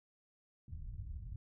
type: low-pass noise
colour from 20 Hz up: white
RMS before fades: -45 dBFS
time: 0.68-1.36 s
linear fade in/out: 2 ms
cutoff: 100 Hz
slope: 24 dB/octave
effects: none